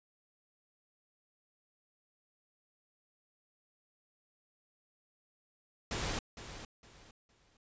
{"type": "noise with echo", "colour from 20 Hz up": "pink", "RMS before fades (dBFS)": -36, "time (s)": [5.91, 6.19], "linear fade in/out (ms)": 2, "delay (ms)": 460, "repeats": 3, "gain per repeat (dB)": -11, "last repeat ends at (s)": 7.57, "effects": ["resampled to 16000 Hz"]}